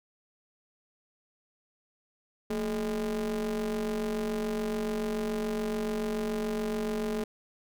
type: ring-modulated tone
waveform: square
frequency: 100.5 Hz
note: G2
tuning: 44 cents sharp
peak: -27 dBFS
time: 2.5-7.24 s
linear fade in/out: 5 ms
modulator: 325 Hz
effects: none